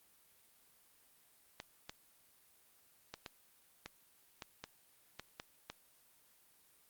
clicks, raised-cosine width 0.2 ms, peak -26 dBFS, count 10, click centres 1.601 / 1.895 / 3.14 / 3.262 / 3.86 / 4.422 / 4.64 / 5.196 / 5.399 / 5.7 s, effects white hiss -68 dBFS RMS until 6.89 s + Opus 32 kbps

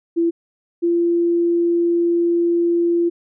sine tone pair in turn, 336.5 / 342.4 Hz, E4 / F4, +36 / -34 cents, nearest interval unison, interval 30 cents, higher second, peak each -14 dBFS, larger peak neither, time 0.16-0.31 / 0.82-3.1 s, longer second, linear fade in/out 20 ms, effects none

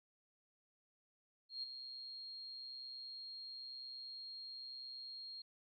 sine tone with ADSR envelope, 4243 Hz, C8, 23 cents sharp, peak -39 dBFS, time 1.49-5.42 s, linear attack 140 ms, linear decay 14 ms, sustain -8 dB, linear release 6 ms, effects AAC 64 kbps

